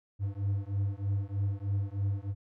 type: beating tone pair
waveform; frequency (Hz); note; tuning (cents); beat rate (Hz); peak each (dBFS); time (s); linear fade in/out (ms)
triangle; 98 / 101.2; G2 / G#2; 0 / -44; 3.2; -30; 0.19-2.35; 50
effects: none